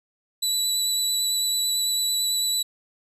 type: tone with vibrato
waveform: 25% pulse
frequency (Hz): 3951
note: B7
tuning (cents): 0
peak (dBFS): -17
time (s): 0.42-2.63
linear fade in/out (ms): 10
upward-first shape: triangle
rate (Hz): 9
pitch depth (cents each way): 16
effects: none